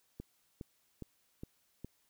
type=click train; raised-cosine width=3 ms; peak=-30 dBFS; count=5; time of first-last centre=0.2-1.846 s; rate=2.43 Hz; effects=white hiss -74 dBFS RMS until 2.09 s